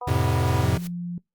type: harmonic tone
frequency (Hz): 246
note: B3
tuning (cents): -7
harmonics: 2 / 3 / 4 / 5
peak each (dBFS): -38 / -34 / -33 / -42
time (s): 0.01-0.65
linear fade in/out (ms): 5
type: chord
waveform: square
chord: F major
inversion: none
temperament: equal with one note detuned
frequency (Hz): 87.31 / 108.24 / 130.81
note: F2 / A2 / C3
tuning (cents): 0 / -28 / 0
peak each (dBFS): -25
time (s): 0.07-0.78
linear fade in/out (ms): 10
type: noise with exponential growth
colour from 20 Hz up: white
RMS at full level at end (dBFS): -38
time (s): 0.61-0.87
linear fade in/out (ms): 0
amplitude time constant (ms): 56
type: tone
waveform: sine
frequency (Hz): 174.61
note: F3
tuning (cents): 0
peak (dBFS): -28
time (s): 0.63-1.18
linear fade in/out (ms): 2
effects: noise-tail reverb RT60 0.2 s tail -26 dB re dry + Opus 32 kbps